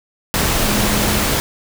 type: tone in noise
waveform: sine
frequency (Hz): 208.9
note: G#3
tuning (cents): +10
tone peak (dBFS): -22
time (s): 0.62-1.24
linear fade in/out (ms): 0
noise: pink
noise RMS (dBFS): -17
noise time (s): 0.34-1.4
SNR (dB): -8
effects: none